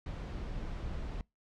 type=noise; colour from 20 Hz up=brown; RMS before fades=-39 dBFS; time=0.06-1.21 s; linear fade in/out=2 ms; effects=noise-tail reverb RT60 0.2 s tail -24 dB re dry + low-pass 5000 Hz 12 dB/octave